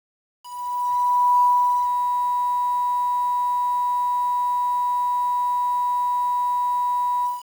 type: tone with ADSR envelope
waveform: sine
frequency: 982 Hz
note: B5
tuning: 10 cents flat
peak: -13 dBFS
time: 0.41-7.43 s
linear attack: 1000 ms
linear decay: 460 ms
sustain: -6 dB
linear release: 180 ms
effects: 7-bit